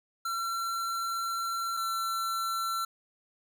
square tone pair in turn, 1357 / 1350 Hz, E6 / E6, +50 / +41 cents, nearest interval unison, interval 9 cents, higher first, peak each -31 / -30 dBFS, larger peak second, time 0.25-1.77 / 1.77-2.85 s, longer first, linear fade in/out 5 ms, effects 10-bit

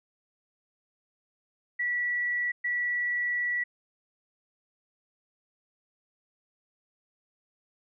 sine tone bursts at uneven times, 1947 Hz, B6, 25 cents flat, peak -26 dBFS, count 2, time 1.79-2.52 / 2.64-3.64 s, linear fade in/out 10 ms, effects none

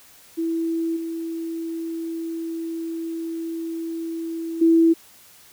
sine tone with level steps, 329.6 Hz, E4, in tune, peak -21 / -26 / -12 dBFS, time 0.37-4.94 s, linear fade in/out 20 ms, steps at 0.96 / 4.61 s, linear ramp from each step 10 ms, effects white hiss -50 dBFS RMS until 5.52 s

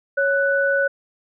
sine tone pair together, 554.4 / 1487.4 Hz, C#5 / F#6, 0 / +9 cents, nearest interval octave + perfect fourth, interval 1709 cents, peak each -19 dBFS, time 0.17-0.88 s, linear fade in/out 10 ms, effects none

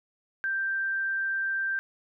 sine tone, 1572 Hz, G6, 4 cents sharp, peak -26 dBFS, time 0.44-1.79 s, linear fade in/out 0 ms, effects none

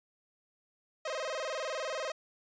sawtooth tone with vibrato, 576 Hz, D5, 34 cents flat, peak -30 dBFS, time 1.05-2.12 s, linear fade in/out 5 ms, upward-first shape square, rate 20 Hz, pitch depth 160 cents each way, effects resampled to 16000 Hz

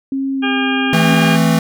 sine tone with pitch glide, 270.3 to 263.4 Hz, C#4 to C4, -44 to +12 cents, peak -16 dBFS, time 0.12-1.14 s, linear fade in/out 2 ms, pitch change -44 cents, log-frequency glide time 0.35-0.48 s
harmonic tone, 403.3 Hz, G4, 49 cents sharp, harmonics 1 / 2 / 3 / 4 / 6 / 7 / 8, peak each -26 / -24 / -27 / -21 / -23 / -27 / -26 dBFS, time 0.42-1.37 s, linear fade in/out 20 ms
square chord, A minor, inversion second, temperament equal, 164.81 / 220 / 261.6 Hz, E3 / A3 / C4, 0 / 0 / 0 cents, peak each -14 / -16 / -19 dBFS, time 0.93-1.59 s, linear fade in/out 2 ms
effects none

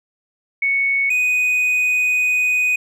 sine / triangle tone pair in turn, 2217 / 2491 Hz, C#7 / D#7, 0 / +1 cents, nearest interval major second, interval 201 cents, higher second, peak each -15 / -13 dBFS, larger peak second, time 0.62-1.1 / 1.1-2.76 s, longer second, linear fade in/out 5 ms, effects none

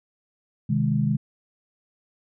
sine chord, Ab major, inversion first, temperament just, 129.78 / 155.74 / 207.7 Hz, C3 / Eb3 / Ab3, -14 / +2 / 0 cents, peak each -24 dBFS, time 0.69-1.17 s, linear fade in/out 10 ms, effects none

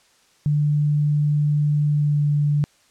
sine tone with pitch glide, 148 to 146.64 Hz, D3 to D3, +14 to -2 cents, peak -16 dBFS, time 0.46-2.64 s, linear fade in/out 0 ms, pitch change -16 cents, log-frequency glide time 1.89-2.23 s, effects white hiss -58 dBFS RMS until 2.9 s + low-pass 8000 Hz 12 dB/octave

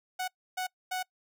sawtooth tone bursts at uneven times, 740 Hz, F#5, in tune, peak -27 dBFS, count 3, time 0.19-0.28 / 0.57-0.67 / 0.91-1.03 s, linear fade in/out 10 ms, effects noise-tail reverb RT60 0.1 s tail -24 dB re dry

